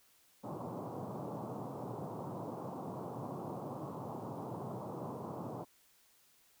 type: band-pass noise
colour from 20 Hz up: pink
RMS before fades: -43 dBFS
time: 0.43-5.65 s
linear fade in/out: 20 ms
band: 110 to 1100 Hz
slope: 48 dB/octave
effects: white hiss -68 dBFS RMS until 6.6 s